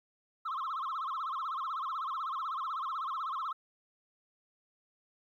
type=tone with vibrato; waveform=sine; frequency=1181 Hz; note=D6; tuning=9 cents sharp; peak=-31 dBFS; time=0.45-3.53 s; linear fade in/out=10 ms; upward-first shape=sine; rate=16 Hz; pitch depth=220 cents each way; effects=tanh soft clip ceiling -32 dBFS + 12-bit